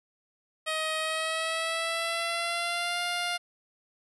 10% pulse tone with pitch glide, 630 to 703.1 Hz, D#5 to F5, +21 to +11 cents, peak -20 dBFS, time 0.66-3.38 s, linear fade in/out 20 ms, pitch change +190 cents, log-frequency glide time 0.98-3.01 s, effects resampled to 24000 Hz

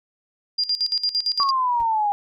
sine tone with tremolo, 4800 Hz, D8, 37 cents sharp, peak -18 dBFS, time 0.58-1.51 s, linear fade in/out 10 ms, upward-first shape square, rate 8.8 Hz, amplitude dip 80%
sine exponential sweep, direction down, 1131 to 807 Hz, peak -18 dBFS, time 1.4-2.12 s, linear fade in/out 0 ms
brown noise with exponential decay, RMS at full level -32 dBFS, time 1.8-1.88 s, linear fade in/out 0 ms, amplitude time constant 16 ms
effects none

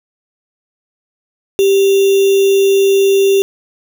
sine tone with sample-and-hold, 392 Hz, G4, in tune, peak -7 dBFS, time 1.59-3.42 s, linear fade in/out 0 ms, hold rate 3150 Hz, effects none

